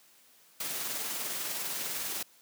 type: noise with tremolo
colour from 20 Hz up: white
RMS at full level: -34 dBFS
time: 0.6-2.23 s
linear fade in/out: 5 ms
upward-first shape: sine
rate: 20 Hz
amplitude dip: 30%
effects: white hiss -61 dBFS RMS until 2.41 s + high-pass 150 Hz 12 dB/octave